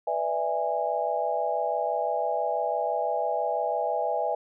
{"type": "chord", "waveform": "sine", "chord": "E dominant seventh", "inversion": "second", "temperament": "just", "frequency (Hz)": [494.4, 593.3, 659.3, 824.1], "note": ["B4", "D5", "E5", "G#5"], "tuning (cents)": [2, 18, 0, -14], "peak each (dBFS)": [-32, -31, -29, -29], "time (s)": [0.07, 4.35], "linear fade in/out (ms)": 5, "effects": []}